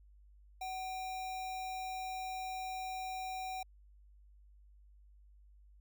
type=tone with sample-and-hold; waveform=sine; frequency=750 Hz; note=F#5; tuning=23 cents sharp; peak=-38 dBFS; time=0.61-3.63 s; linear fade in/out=5 ms; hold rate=3150 Hz; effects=added 50 Hz sine -58 dBFS peak until 5.8 s